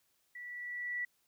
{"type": "tone with level ramp", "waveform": "sine", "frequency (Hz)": 1953, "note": "B6", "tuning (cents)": -20, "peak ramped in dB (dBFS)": [-44, -33], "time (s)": [0.35, 1.05], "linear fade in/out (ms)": 5, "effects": ["white hiss -75 dBFS RMS until 1.27 s"]}